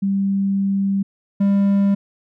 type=tone pair in turn; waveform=sine / triangle; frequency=196.4 / 199.03 Hz; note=G3 / G3; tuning=+4 / +27 cents; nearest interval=unison; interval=23 cents; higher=second; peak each=-16 / -11 dBFS; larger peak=second; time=0.02-1.03 / 1.4-1.95 s; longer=first; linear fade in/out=10 ms; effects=none